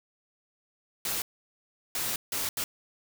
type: noise bursts at uneven times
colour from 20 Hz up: white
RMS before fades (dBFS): -31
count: 4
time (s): 1.05-1.22 / 1.95-2.16 / 2.32-2.49 / 2.57-2.64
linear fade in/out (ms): 2
effects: none